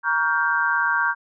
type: chord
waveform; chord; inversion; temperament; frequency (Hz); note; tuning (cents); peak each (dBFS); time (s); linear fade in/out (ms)
sine; G half-diminished seventh; first; just; 940.8 / 1128.9 / 1411.2 / 1568; Bb5 / Db6 / F6 / G6; +16 / +31 / +18 / 0; -25 / -26 / -25 / -21; 0.03-1.15; 50
effects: none